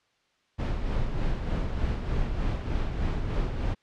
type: noise with tremolo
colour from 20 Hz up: brown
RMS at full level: -26 dBFS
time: 0.58-3.75 s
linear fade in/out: 20 ms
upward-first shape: sine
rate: 3.3 Hz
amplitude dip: 45%
effects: white hiss -69 dBFS RMS until 3.82 s + low-pass 4000 Hz 12 dB/octave